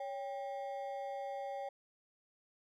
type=ring-modulated tone; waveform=triangle; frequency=676 Hz; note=E5; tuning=43 cents sharp; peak=-34 dBFS; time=0-1.69 s; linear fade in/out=5 ms; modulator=118 Hz; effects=none